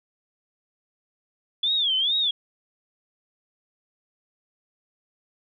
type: tone with vibrato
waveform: sine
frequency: 3400 Hz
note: G#7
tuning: 40 cents sharp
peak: -20 dBFS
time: 1.63-2.31 s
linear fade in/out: 5 ms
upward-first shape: sine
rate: 2.3 Hz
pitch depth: 190 cents each way
effects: none